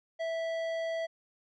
sine tone with tanh clipping, 657 Hz, E5, 6 cents flat, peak -33 dBFS, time 0.19-1.07 s, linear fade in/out 20 ms, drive 13 dB, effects none

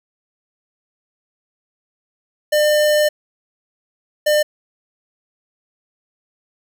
square tone bursts at uneven times, 601 Hz, D5, 40 cents sharp, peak -13 dBFS, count 2, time 2.52-3.09 / 4.26-4.43 s, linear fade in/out 10 ms, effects none

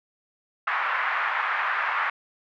pink band-pass noise, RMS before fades -26 dBFS, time 0.67-2.1 s, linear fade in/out 5 ms, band 1000 to 2000 Hz, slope 24 dB/octave, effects none

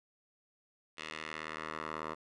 10% pulse tone with band-pass filter sweep, 78.3 Hz, D#2, 11 cents sharp, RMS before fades -42 dBFS, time 0.97-2.15 s, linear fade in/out 20 ms, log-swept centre 2700 to 1000 Hz, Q 1.4, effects resampled to 24000 Hz + 11-bit

